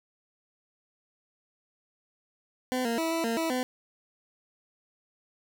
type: tone with pitch steps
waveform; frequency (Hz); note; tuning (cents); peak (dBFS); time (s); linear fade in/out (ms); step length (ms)
20% pulse; 254.3 / 231.9 / 326.1 / 329.5 / 229.4 / 326.3 / 253.2; C4 / A#3 / E4 / E4 / A#3 / E4 / B3; -49 / -9 / -19 / -1 / -28 / -18 / +43; -22; 2.72-3.63; 0; 130
effects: none